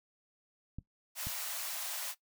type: clicks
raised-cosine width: 5 ms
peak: -29 dBFS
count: 2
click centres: 0.786 / 1.27 s
type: high-pass noise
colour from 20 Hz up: white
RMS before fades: -39 dBFS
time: 1.15-2.15 s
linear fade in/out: 50 ms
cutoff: 560 Hz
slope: 96 dB/octave
effects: noise-tail reverb RT60 0.1 s tail -17 dB re dry